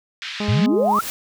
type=band-pass noise; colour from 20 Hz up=pink; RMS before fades=-31 dBFS; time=0.22-0.66 s; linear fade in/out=0 ms; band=1700 to 4500 Hz; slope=24 dB/octave
type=harmonic tone; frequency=207.7 Hz; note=G#3; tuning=in tune; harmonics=1 / 2 / 3 / 4 / 5 / 6; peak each=-23 / -29 / -33 / -35 / -37 / -39 dBFS; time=0.4-0.99 s; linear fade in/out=2 ms
type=exponential sweep; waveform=sine; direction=up; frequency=91.9 to 1426 Hz; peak=-15 dBFS; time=0.48-1.01 s; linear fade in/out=10 ms
type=noise with exponential growth; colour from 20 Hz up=white; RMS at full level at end=-26 dBFS; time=0.67-1.1 s; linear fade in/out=0 ms; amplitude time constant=93 ms
effects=none